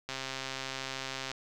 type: click train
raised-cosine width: 0.2 ms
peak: -19 dBFS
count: 164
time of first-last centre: 0.09-1.316 s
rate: 133 Hz
effects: none